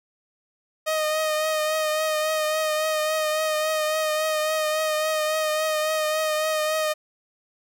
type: tone with vibrato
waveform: sawtooth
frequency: 621 Hz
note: D#5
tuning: 3 cents flat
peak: -18 dBFS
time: 0.86-6.94 s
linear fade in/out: 20 ms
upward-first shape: triangle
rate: 3.6 Hz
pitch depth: 30 cents each way
effects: none